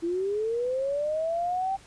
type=linear sweep; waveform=sine; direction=up; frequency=330.2 to 784 Hz; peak=-25 dBFS; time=0.02-1.77 s; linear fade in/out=20 ms; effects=pink hiss -53 dBFS RMS until 1.86 s + resampled to 22050 Hz